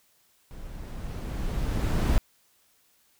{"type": "noise with level ramp", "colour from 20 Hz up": "brown", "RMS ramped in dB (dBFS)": [-42, -21], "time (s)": [0.51, 2.18], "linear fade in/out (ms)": 0, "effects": ["white hiss -65 dBFS RMS until 3.19 s"]}